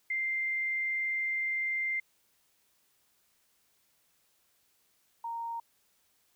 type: tone pair in turn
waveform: sine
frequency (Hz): 2093 / 927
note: C7 / A#5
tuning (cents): 0 / -10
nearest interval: octave + major second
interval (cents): 1410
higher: first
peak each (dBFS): -29 / -34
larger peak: first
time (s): 0.1-2 / 5.24-5.6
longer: first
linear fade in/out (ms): 5
effects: white hiss -71 dBFS RMS until 6.35 s